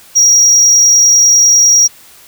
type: tone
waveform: triangle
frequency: 5690 Hz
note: F8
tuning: 31 cents sharp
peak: -3 dBFS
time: 0.15-1.88 s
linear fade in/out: 20 ms
effects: white hiss -40 dBFS RMS until 2.27 s